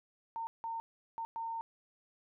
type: tone bursts at uneven times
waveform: sine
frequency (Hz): 912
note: A#5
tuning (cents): -38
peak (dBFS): -36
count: 4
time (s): 0.36-0.47 / 0.64-0.8 / 1.18-1.25 / 1.36-1.61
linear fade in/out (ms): 0
effects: none